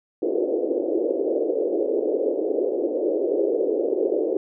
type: band-pass noise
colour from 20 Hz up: pink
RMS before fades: -23 dBFS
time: 0.22-4.37 s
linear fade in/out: 2 ms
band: 330 to 540 Hz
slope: 48 dB/octave
effects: none